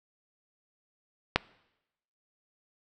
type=click; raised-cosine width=0.3 ms; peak=-5 dBFS; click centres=1.36 s; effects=noise-tail reverb RT60 0.9 s tail -22 dB re dry